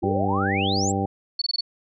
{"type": "exponential sweep", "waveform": "sine", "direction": "up", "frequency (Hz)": [323.9, 7920], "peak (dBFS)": -25, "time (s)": [0.02, 0.92], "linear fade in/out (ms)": 10}
{"type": "harmonic tone", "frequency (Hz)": 98, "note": "G2", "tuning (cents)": 0, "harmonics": [1, 2, 3, 4, 5, 6, 8], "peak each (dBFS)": [-27, -27, -29, -31, -32, -36, -27], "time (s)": [0.03, 1.06], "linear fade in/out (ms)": 5}
{"type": "tone bursts", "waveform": "sine", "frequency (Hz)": 4435, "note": "C#8", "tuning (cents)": 0, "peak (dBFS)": -21, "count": 5, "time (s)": [1.39, 1.609], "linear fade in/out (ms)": 5, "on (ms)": 27, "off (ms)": 21}
{"effects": []}